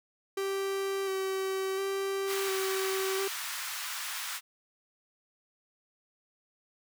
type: tone with vibrato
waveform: 45% pulse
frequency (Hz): 386.9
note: G4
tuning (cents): -23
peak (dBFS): -30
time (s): 0.37-3.28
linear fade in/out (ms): 5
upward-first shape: square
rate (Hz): 0.71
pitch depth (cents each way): 16
type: high-pass noise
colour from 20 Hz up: pink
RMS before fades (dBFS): -37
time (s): 2.26-4.41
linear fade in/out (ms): 50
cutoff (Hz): 1100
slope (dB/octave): 24
effects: none